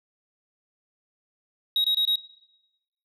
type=tone bursts; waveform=sine; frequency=3800 Hz; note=A#7; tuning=33 cents sharp; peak=-17 dBFS; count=4; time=1.76-2.157 s; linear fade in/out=2 ms; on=82 ms; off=23 ms; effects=noise-tail reverb RT60 0.9 s tail -19 dB re dry + tanh soft clip ceiling -19 dBFS